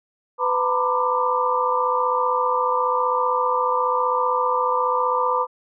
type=tone cluster; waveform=sine; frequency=501 / 907 / 942 / 1003 / 1185 Hz; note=B4 / A#5 / A#5 / B5 / D6; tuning=+25 / -48 / +18 / +26 / +15 cents; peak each=-24 / -26 / -29 / -23 / -23 dBFS; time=0.38-5.47 s; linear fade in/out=50 ms; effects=none